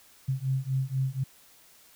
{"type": "beating tone pair", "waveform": "sine", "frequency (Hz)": [130.81, 134.91], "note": ["C3", "C#3"], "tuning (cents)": [0, -47], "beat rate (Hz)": 4.1, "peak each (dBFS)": -29, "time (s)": [0.28, 1.24], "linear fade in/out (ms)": 10, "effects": ["white hiss -57 dBFS RMS until 1.95 s"]}